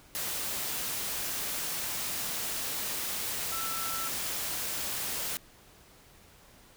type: tone in noise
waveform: sine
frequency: 1333 Hz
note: E6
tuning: 19 cents sharp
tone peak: -37 dBFS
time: 3.52-4.08 s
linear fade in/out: 0 ms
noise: white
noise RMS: -34 dBFS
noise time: 0.15-5.37 s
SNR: -6 dB
effects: pink hiss -57 dBFS RMS until 6.76 s